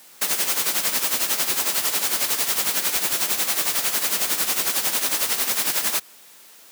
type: noise with tremolo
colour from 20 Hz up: white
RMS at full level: -20 dBFS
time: 0.21-6 s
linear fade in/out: 10 ms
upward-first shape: sine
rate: 11 Hz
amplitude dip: 65%
effects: white hiss -48 dBFS RMS until 6.71 s + high-pass 200 Hz 12 dB/octave